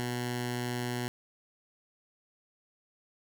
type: tone with notch filter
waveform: 10% pulse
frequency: 122.4 Hz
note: B2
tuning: 15 cents flat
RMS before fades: -34 dBFS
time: 0-1.08 s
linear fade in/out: 0 ms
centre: 550 Hz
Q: 1.6
effects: none